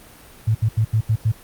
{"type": "tone bursts at uneven times", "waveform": "sine", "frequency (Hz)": 110, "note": "A2", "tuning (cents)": 0, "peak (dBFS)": -14, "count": 6, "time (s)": [[0.47, 0.55], [0.62, 0.69], [0.77, 0.85], [0.93, 1.01], [1.09, 1.16], [1.25, 1.32]], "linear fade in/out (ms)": 10, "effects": ["pink hiss -45 dBFS RMS until 1.43 s", "Opus 32 kbps"]}